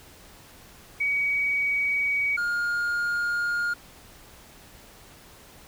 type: tone pair in turn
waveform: sine / triangle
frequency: 2261 / 1418.2 Hz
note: C#7 / F6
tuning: +34 / +26 cents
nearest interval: minor sixth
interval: 808 cents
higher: first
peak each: -22 dBFS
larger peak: neither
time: 1-2.37 / 2.37-3.74 s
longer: neither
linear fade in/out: 10 ms
effects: pink hiss -50 dBFS RMS until 5.67 s